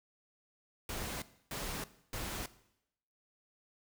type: noise bursts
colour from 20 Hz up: pink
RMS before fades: -40 dBFS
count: 3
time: 0.89-2.46 s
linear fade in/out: 2 ms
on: 330 ms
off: 290 ms
effects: noise-tail reverb RT60 0.8 s tail -17 dB re dry